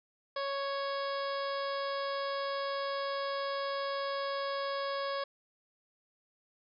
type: harmonic tone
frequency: 554.4 Hz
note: C#5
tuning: in tune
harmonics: 1 / 2 / 3 / 4 / 5 / 6 / 7 / 8 / 9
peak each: -35 / -37 / -43 / -50 / -54 / -47 / -51 / -49 / -48 dBFS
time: 0.36-5.24 s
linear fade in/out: 5 ms
effects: none